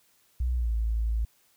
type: tone with pitch glide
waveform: sine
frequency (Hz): 61.74 to 55.64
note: B1 to A1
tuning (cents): 0 to +20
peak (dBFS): -24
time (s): 0.4-1.25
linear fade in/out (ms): 5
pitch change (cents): -180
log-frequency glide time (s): 0.55-0.72
effects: white hiss -65 dBFS RMS until 1.56 s